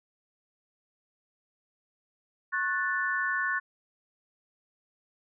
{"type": "chord", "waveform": "sine", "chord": "F# minor", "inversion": "second", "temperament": "equal with one note detuned", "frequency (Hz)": [1092.2, 1480, 1760], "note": ["C#6", "F#6", "A6"], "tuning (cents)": [-26, 0, 0], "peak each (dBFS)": [-33, -30, -30], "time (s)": [2.52, 3.6], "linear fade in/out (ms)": 20, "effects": []}